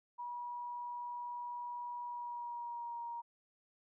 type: tone with pitch glide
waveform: sine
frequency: 966 to 941.8 Hz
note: B5 to A#5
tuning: -39 to +18 cents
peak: -40 dBFS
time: 0.18-3.22 s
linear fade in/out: 20 ms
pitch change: -43 cents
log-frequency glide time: 2.05-3.01 s
effects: none